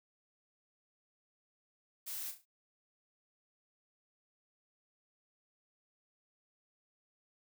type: noise with echo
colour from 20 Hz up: blue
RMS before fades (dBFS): -42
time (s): 2.06-2.32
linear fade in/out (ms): 20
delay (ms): 34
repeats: 4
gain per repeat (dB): -8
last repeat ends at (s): 2.456
effects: none